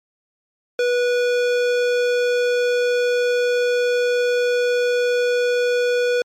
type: tone with hard clipping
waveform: sine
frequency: 488.8 Hz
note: B4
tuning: 18 cents flat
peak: -18 dBFS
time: 0.79-6.22 s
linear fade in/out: 2 ms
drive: 17 dB
effects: MP3 64 kbps